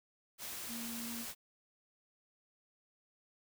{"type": "tone in noise", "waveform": "sine", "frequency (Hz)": 233.1, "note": "A#3", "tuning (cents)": 0, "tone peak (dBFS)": -43, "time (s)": [0.67, 1.26], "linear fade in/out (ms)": 50, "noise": "white", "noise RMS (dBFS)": -44, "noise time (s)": [0.38, 1.35], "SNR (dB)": -2, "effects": []}